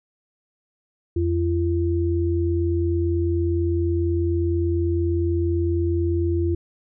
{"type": "tone pair together", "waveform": "sine", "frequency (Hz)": [85.28, 341.1], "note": ["F2", "F4"], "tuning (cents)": [-41, -41], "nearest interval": "2 octaves", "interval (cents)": 2400, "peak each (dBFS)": [-21, -22], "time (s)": [1.16, 6.55], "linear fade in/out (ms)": 5, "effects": []}